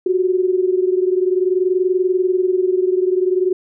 sine tone pair together, 364.5 / 385 Hz, F#4 / G4, -26 / -31 cents, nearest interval minor second, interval 95 cents, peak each -15 / -19 dBFS, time 0.06-3.53 s, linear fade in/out 5 ms, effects none

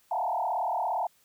sine tone with frequency modulation, 805 Hz, G5, 46 cents sharp, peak -26 dBFS, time 0.11-1.07 s, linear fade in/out 5 ms, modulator 37.4 Hz, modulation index 3.6, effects white hiss -65 dBFS RMS until 1.24 s

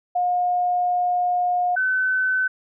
sine tone pair in turn, 716 / 1517.2 Hz, F5 / F#6, +43 / +43 cents, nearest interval octave + minor second, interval 1300 cents, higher second, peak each -18 dBFS, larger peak neither, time 0.15-1.76 / 1.76-2.48 s, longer first, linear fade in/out 10 ms, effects none

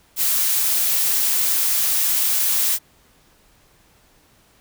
blue noise, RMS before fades -19 dBFS, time 0.16-2.79 s, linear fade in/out 50 ms, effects pink hiss -56 dBFS RMS until 4.6 s

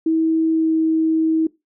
sine tone with pitch glide, 322.4 to 320.2 Hz, E4 to D#4, -38 to +50 cents, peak -14 dBFS, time 0.06-1.47 s, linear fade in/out 5 ms, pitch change -12 cents, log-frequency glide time 0.52-0.72 s, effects noise-tail reverb RT60 0.2 s tail -20 dB re dry

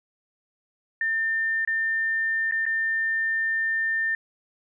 sine tone with dropouts, 1800 Hz, A6, 39 cents sharp, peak -22 dBFS, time 1.01-4.15 s, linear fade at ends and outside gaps 2 ms, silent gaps 1.65-1.675 / 2.512-2.521 / 2.655-2.663 s, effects none

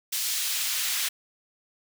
pink noise with high-pass filter sweep, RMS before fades -28 dBFS, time 0.12-1.09 s, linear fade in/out 10 ms, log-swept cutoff 3800 to 2300 Hz, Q 0.75, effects none

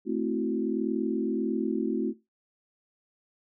sine chord, F# half-diminished seventh, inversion first, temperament equal, 220 / 261.6 / 329.6 / 370 Hz, A3 / C4 / E4 / F#4, 0 / 0 / 0 / 0 cents, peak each -31 dBFS, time 0.05-2.14 s, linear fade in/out 50 ms, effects noise-tail reverb RT60 0.2 s tail -17 dB re dry

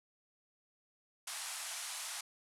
white band-pass noise, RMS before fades -43 dBFS, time 1.27-2.21 s, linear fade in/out 5 ms, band 670 to 11000 Hz, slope 48 dB/octave, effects none

